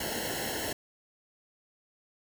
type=noise with comb filter; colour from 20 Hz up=pink; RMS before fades=-34 dBFS; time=0-0.73 s; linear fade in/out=5 ms; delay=0.83 ms; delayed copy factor=-0.95; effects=none